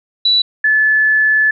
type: tone pair in turn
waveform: sine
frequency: 3947 / 1731 Hz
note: B7 / A6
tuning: -2 / -29 cents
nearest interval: octave + major second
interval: 1427 cents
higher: first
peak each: -9 dBFS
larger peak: neither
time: 0.25-0.42 / 0.64-1.51 s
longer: second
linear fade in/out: 5 ms
effects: none